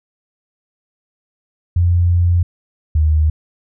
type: tone pair in turn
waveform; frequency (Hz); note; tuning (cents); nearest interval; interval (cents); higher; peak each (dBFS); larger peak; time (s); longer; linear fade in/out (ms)
sine; 87.31 / 77.3; F2 / D#2; 0 / -11; major second; 211; first; -10; neither; 1.76-2.43 / 2.95-3.3; first; 5
effects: none